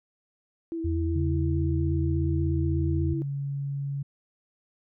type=tone with vibrato; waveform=sine; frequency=329.6 Hz; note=E4; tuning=in tune; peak=-29 dBFS; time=0.72-3.22 s; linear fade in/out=0 ms; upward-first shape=triangle; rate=8.4 Hz; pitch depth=24 cents each way
type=tone with pitch glide; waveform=sine; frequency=83 to 83.63 Hz; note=E2 to E2; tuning=+12 to +26 cents; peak=-25 dBFS; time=0.84-3.14 s; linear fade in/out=10 ms; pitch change=+14 cents; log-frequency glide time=1.25-2.22 s
type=tone; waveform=sine; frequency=140 Hz; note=C#3; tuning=18 cents sharp; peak=-28 dBFS; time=1.15-4.03 s; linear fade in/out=10 ms
effects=none